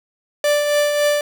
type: tone with tremolo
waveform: 45% pulse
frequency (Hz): 587.3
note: D5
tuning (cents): 0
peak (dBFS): -13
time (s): 0.44-1.21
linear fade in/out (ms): 2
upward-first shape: triangle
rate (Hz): 3.6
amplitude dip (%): 45
effects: none

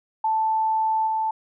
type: tone with level steps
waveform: sine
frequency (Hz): 880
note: A5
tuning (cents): 0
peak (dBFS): -19 / -21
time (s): 0.24-1.31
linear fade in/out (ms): 5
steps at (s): 1.06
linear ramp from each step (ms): 20
effects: none

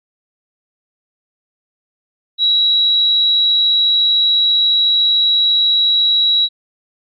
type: tone with amplitude modulation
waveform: sine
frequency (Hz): 3882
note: B7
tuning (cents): -31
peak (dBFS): -9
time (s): 2.38-6.49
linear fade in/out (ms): 50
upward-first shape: sine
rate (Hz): 175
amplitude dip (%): 25
effects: AAC 48 kbps

